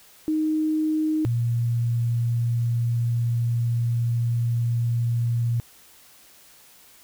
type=tone pair in turn; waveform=sine; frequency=311.1 / 117.95 Hz; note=D#4 / A#2; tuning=0 / +21 cents; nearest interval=octave + perfect fourth; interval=1679 cents; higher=first; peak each=-20 dBFS; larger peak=neither; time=0.28-1.25 / 1.25-5.6 s; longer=second; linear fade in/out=0 ms; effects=white hiss -52 dBFS RMS until 7.03 s